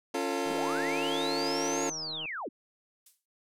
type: chord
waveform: 25% pulse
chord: Db augmented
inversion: none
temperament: equal with one note detuned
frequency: 277.2 / 349.2 / 448.7 Hz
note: Db4 / F4 / A4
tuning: 0 / 0 / +34 cents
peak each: -30 / -30 / -30 dBFS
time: 0.14-1.9 s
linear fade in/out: 5 ms
type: click train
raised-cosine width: 1 ms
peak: -33 dBFS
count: 283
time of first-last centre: 0.46-2.256 s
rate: 157 Hz
type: linear two-way sweep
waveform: sine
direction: up then down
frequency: 185 to 6790 to 185 Hz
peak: -34 dBFS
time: 0.5-2.49 s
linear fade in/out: 10 ms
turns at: 1.85 s
type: noise with exponential decay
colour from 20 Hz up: violet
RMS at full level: -46 dBFS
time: 3.06-3.26 s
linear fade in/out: 5 ms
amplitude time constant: 42 ms
effects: low-pass 11000 Hz 12 dB/octave